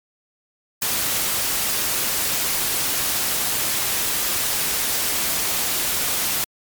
white noise, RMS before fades -22 dBFS, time 0.82-6.44 s, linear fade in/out 0 ms, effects MP3 96 kbps

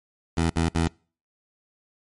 15% pulse tone bursts, 82.7 Hz, E2, 6 cents sharp, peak -14 dBFS, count 3, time 0.37-0.878 s, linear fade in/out 5 ms, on 130 ms, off 59 ms, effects noise-tail reverb RT60 0.4 s tail -26 dB re dry + MP3 48 kbps

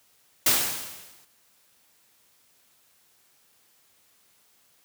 white noise with exponential decay, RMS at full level -18 dBFS, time 0.46-1.25 s, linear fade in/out 5 ms, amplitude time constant 170 ms, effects white hiss -63 dBFS RMS until 4.84 s + high-pass 60 Hz 12 dB/octave

